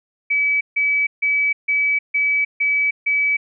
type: tone bursts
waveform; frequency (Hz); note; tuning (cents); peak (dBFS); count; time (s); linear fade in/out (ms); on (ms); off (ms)
sine; 2289; D7; -45; -15; 7; 0.3-3.37; 10; 310; 150
effects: none